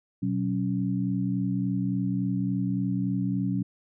sine tone cluster, 123.8 / 187.3 / 277.9 Hz, B2 / F#3 / C#4, +5 / +21 / +4 cents, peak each -30 / -27 / -30 dBFS, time 0.22-3.63 s, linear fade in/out 10 ms, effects none

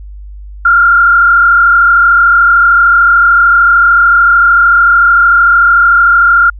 sine tone with frequency modulation, 1394 Hz, F6, 4 cents flat, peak -3 dBFS, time 0.65-6.5 s, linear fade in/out 5 ms, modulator 33.4 Hz, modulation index 1, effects added 50 Hz sine -25 dBFS peak until 6.59 s

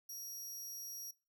20% pulse tone, 5680 Hz, F8, 28 cents sharp, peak -40 dBFS, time 0.09-1.11 s, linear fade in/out 5 ms, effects noise-tail reverb RT60 0.3 s tail -19 dB re dry

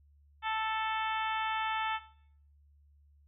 harmonic tone, 440 Hz, A4, in tune, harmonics 2 / 3 / 4 / 5 / 6 / 7 / 8, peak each -33 / -37 / -39 / -41 / -43 / -44 / -45 dBFS, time 0.42-2 s, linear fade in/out 50 ms, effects noise-tail reverb RT60 0.6 s tail -17 dB re dry + added 72 Hz sine -60 dBFS peak until 3.27 s

